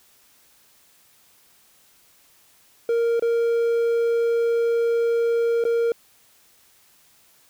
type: tone with dropouts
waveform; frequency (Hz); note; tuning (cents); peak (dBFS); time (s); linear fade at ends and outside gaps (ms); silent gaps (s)
triangle; 465.6; A#4; -2; -16; 2.89-5.92; 2; 3.196-3.223 / 5.64-5.651
effects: white hiss -57 dBFS RMS until 7.49 s